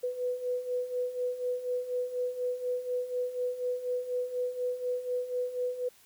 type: beating tone pair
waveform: sine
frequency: 493.9 / 498 Hz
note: B4 / B4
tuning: 0 / +14 cents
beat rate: 4.1 Hz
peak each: -36 / -31 dBFS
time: 0.03-5.89 s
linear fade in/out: 10 ms
effects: white hiss -60 dBFS RMS until 6.05 s